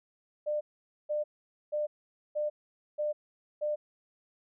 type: tone bursts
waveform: sine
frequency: 599 Hz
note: D5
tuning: 34 cents sharp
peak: -28 dBFS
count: 6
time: 0.46-3.76 s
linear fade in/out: 20 ms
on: 150 ms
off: 480 ms
effects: none